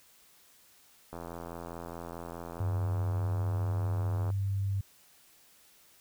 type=click train; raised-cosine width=1 ms; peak=-27 dBFS; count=270; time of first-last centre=1.13-4.302 s; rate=84.8 Hz
type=tone with pitch glide; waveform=sine; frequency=96.9 to 98.42 Hz; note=G2 to G2; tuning=-20 to +7 cents; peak=-28 dBFS; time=2.6-4.81 s; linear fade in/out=5 ms; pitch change=+27 cents; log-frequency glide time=3.06-3.59 s
effects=white hiss -61 dBFS RMS until 6 s